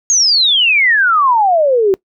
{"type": "exponential sweep", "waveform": "sine", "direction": "down", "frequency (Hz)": [6645, 370.2], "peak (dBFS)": -8, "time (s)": [0.1, 1.94], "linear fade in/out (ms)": 0, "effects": ["noise-tail reverb RT60 0.1 s tail -22 dB re dry"]}